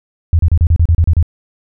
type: tone bursts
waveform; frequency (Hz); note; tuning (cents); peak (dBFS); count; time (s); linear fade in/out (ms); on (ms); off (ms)
sine; 83.1; E2; +15; -6; 10; 0.33-1.227; 0; 60; 33
effects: none